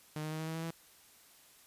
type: tone with pitch steps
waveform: sawtooth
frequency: 153.1 / 155.06 / 157.04 / 159.05 / 161.08 / 163.14 / 165.23 Hz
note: D#3 / D#3 / D#3 / D#3 / E3 / E3 / E3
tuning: -28 / -6 / +16 / +38 / -40 / -18 / +4 cents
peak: -33 dBFS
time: 0.16-0.706 s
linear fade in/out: 2 ms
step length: 78 ms
effects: white hiss -61 dBFS RMS until 1.66 s + resampled to 32000 Hz